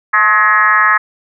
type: tone with frequency modulation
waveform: sine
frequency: 1480 Hz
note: F#6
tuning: in tune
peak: -7 dBFS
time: 0.13-0.98 s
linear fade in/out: 10 ms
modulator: 205 Hz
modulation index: 2.2
effects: none